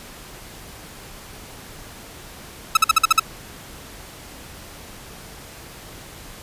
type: tone bursts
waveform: sawtooth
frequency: 1300 Hz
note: E6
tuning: 24 cents flat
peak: -6 dBFS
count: 7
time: 2.75-3.197 s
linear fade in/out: 5 ms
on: 21 ms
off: 50 ms
effects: pink hiss -40 dBFS RMS until 6.42 s + resampled to 32000 Hz